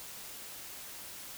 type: silence
effects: white hiss -46 dBFS RMS until 1.37 s